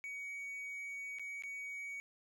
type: tone with dropouts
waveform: triangle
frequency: 2251 Hz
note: C#7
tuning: 26 cents sharp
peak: -40 dBFS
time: 0.04-2 s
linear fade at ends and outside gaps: 0 ms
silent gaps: 1.186-1.195 / 1.423-1.436 s
effects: none